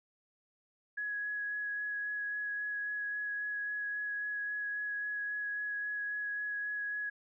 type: tone with vibrato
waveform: sine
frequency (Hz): 1674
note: G#6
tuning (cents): +13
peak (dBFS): -34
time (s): 0.97-7.1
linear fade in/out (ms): 10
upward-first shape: sine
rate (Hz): 3.7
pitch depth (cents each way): 10
effects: none